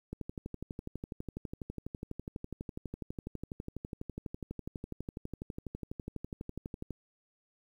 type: click train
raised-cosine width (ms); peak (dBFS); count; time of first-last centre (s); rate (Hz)
3; -26; 83; 0.13-6.907; 12.1
effects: 10-bit